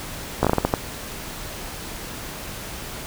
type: slowing click train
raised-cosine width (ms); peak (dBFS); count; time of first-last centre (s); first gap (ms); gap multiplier
1; -3; 8; 0.43-0.738; 16; 1.33
effects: pink hiss -34 dBFS RMS until 3.06 s